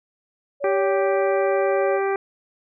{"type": "tone with pitch glide", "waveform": "sine", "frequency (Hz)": [566, 560.1], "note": ["C#5", "C#5"], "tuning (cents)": [36, 18], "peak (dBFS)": -21, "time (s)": [0.6, 2], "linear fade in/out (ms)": 50, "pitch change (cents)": -18, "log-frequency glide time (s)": [1.35, 1.84]}
{"type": "harmonic tone", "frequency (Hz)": 392, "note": "G4", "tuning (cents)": 0, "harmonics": [1, 2, 3, 4, 5, 6], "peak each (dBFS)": [-21, -27, -31, -33, -35, -37], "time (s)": [0.64, 2.16], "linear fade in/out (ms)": 2}
{"effects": []}